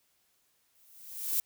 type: noise with exponential growth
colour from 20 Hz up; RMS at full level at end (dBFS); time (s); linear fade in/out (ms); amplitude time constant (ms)
violet; -27; 0.75-1.4; 0; 140
effects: white hiss -72 dBFS RMS until 1.45 s